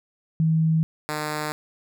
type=tone pair in turn; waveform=sine / 5% pulse; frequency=160.3 / 151.77 Hz; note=E3 / D#3; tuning=-48 / -43 cents; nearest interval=minor second; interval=95 cents; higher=first; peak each=-17 / -15 dBFS; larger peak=second; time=0.4-0.83 / 1.09-1.52 s; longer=neither; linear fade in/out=0 ms; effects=none